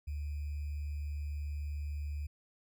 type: tone with sample-and-hold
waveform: sine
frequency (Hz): 73.42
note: D2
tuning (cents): 0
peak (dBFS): -35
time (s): 0.07-2.27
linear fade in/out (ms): 10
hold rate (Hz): 2450
effects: none